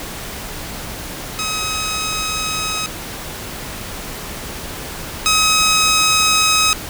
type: tone pair in turn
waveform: 10% pulse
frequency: 1271 / 1271 Hz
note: D#6 / D#6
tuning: +36 / +36 cents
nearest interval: unison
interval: 0 cents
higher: neither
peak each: -12 / -4 dBFS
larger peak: second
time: 1.39-2.86 / 5.26-6.73 s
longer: neither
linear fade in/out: 0 ms
effects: pink hiss -29 dBFS RMS until 6.89 s